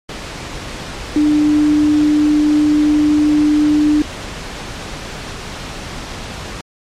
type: tone in noise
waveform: sine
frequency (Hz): 299.5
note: D4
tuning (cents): +34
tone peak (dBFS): -9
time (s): 1.16-4.02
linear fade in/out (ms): 2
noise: pink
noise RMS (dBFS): -27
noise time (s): 0.09-6.61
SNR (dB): +15
effects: low-pass 6000 Hz 12 dB/octave + MP3 64 kbps